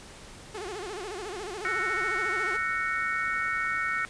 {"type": "tone with vibrato", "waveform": "sawtooth", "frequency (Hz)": 392, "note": "G4", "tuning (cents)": 0, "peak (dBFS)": -31, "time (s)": [0.54, 2.57], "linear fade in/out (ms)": 10, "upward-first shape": "sine", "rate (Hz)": 14, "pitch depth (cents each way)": 200}
{"type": "chord", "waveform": "sine", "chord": "F# dominant seventh", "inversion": "third", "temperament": "just", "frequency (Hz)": [1332, 1480, 1850, 2220], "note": ["E6", "F#6", "A#6", "C#7"], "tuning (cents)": [18, 0, -14, 2], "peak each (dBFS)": -32, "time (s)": [1.65, 4.05], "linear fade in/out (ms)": 0}
{"effects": ["pink hiss -47 dBFS RMS until 4.09 s", "resampled to 22050 Hz"]}